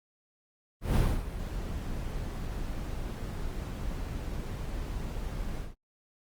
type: noise with ADSR envelope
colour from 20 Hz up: brown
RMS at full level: -22 dBFS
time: 0.81-5.75 s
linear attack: 150 ms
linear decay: 270 ms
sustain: -13 dB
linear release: 170 ms
effects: Opus 32 kbps